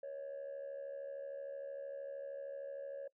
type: tone with amplitude modulation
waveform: sine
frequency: 554.4 Hz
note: C#5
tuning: in tune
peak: -37 dBFS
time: 0.03-3.08 s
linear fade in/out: 5 ms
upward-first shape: sine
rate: 73.1 Hz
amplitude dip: 70%
effects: noise-tail reverb RT60 0.1 s tail -21 dB re dry + tanh soft clip ceiling -39 dBFS